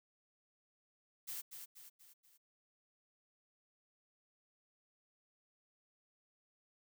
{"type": "noise with echo", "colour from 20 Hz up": "blue", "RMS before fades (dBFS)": -44, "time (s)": [1.27, 1.42], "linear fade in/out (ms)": 20, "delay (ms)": 240, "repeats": 4, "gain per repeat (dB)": -6, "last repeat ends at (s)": 2.38, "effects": []}